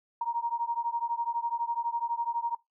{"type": "beating tone pair", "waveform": "sine", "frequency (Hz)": [932.3, 944.3], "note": ["A#5", "A#5"], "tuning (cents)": [0, 22], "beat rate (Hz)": 12, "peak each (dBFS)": -31, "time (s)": [0.21, 2.55], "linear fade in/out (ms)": 5, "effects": ["noise-tail reverb RT60 0.2 s tail -23 dB re dry"]}